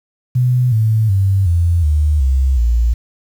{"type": "tone with pitch steps", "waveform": "sine", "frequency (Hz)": [125, 110.08, 96.95, 85.38, 75.19, 66.22, 58.31], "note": ["B2", "A2", "G2", "F2", "D2", "C2", "A#1"], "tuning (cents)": [21, 1, -19, -39, 41, 21, 1], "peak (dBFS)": -10, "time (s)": [0.35, 2.94], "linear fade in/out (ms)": 10, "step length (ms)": 370, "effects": ["7-bit"]}